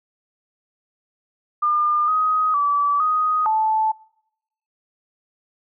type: tone with pitch steps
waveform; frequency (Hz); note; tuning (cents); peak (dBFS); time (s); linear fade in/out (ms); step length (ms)
sine; 1205 / 1256 / 1153 / 1248 / 874; D6 / D#6 / D6 / D#6 / A5; +44 / +16 / -32 / +5 / -12; -16; 1.62-3.92; 10; 460
effects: noise-tail reverb RT60 0.8 s tail -24 dB re dry